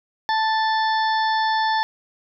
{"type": "harmonic tone", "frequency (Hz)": 880, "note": "A5", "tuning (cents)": 0, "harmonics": [1, 2, 4, 5, 6], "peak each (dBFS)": [-19, -25, -31, -33, -35], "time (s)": [0.29, 1.83], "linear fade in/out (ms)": 0, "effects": []}